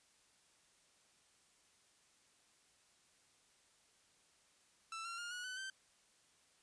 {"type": "tone with pitch steps", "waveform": "sawtooth", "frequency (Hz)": [1329, 1371.1, 1414.5, 1459.4, 1505.6, 1553.3], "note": ["E6", "F6", "F6", "F#6", "F#6", "G6"], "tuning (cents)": [14, -32, 22, -24, 30, -16], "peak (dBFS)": -40, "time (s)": [4.92, 5.7], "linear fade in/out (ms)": 2, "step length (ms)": 130, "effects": ["white hiss -71 dBFS RMS until 6.62 s", "resampled to 22050 Hz"]}